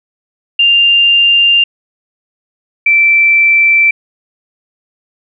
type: tone pair in turn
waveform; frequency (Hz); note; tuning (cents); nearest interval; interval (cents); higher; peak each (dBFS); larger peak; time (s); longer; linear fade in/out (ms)
sine; 2794 / 2335; F7 / D7; 0 / -11; minor third; 311; first; -5; neither; 0.59-1.64 / 2.86-3.91; neither; 5
effects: none